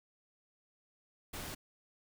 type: noise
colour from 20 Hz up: pink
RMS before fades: -43 dBFS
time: 1.33-1.55 s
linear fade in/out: 10 ms
effects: none